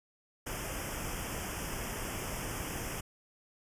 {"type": "band-stop noise", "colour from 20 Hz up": "pink", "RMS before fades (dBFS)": -38, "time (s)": [0.46, 3.01], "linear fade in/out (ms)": 10, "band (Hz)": [3300, 5000], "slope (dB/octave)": 96, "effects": ["resampled to 32000 Hz"]}